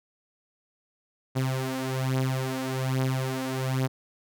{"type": "beating tone pair", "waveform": "sawtooth", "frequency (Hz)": [130.6, 131.8], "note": ["C3", "C3"], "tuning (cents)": [-3, 13], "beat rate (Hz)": 1.2, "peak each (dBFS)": [-24, -26], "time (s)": [1.35, 3.88], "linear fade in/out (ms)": 20, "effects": []}